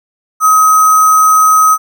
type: tone with sample-and-hold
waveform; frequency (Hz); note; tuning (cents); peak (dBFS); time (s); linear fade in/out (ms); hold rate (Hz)
sine; 1266; D#6; +30; -4; 0.4-1.78; 50; 7350
effects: none